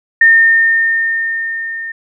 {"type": "tone with level ramp", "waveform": "sine", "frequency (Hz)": 1820, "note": "A#6", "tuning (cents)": -42, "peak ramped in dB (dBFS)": [-3, -21], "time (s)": [0.21, 1.92], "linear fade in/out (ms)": 5, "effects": []}